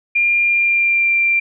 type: tone with pitch glide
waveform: sine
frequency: 2400 to 2368 Hz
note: D7 to D7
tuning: +37 to +14 cents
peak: -12 dBFS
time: 0.15-1.4 s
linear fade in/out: 10 ms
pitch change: -23 cents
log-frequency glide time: 0.46-1.15 s
effects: none